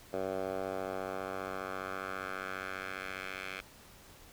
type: tone with band-pass filter sweep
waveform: 10% pulse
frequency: 94.8 Hz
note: F#2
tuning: 43 cents sharp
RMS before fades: -39 dBFS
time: 0.13-3.61 s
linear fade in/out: 5 ms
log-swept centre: 600 to 2300 Hz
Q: 1.8
effects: pink hiss -56 dBFS RMS until 4.32 s